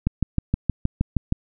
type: click train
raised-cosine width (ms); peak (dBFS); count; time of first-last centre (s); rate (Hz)
5; -7; 9; 0.07-1.324; 6.38
effects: none